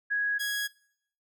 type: tone pair in turn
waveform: sine / sawtooth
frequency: 1661.2 / 1661.2 Hz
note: G#6 / G#6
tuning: 0 / 0 cents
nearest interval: unison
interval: 0 cents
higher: neither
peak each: -25 dBFS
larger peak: neither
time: 0.1-0.39 / 0.39-0.68 s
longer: neither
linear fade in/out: 20 ms
effects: noise-tail reverb RT60 0.7 s tail -23 dB re dry